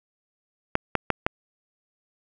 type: clicks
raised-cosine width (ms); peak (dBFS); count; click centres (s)
0.5; -5; 4; 0.754 / 0.953 / 1.103 / 1.265
effects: none